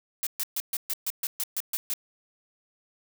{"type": "noise bursts", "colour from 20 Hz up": "blue", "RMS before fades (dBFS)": -29, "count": 11, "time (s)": [0.23, 1.937], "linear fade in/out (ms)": 0, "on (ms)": 37, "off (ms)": 130, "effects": []}